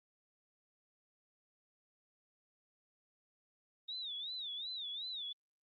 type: tone with vibrato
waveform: sine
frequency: 3689 Hz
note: A#7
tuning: 19 cents flat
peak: -40 dBFS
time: 3.88-5.33 s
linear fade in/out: 10 ms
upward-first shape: sine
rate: 2.7 Hz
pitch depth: 160 cents each way
effects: Opus 32 kbps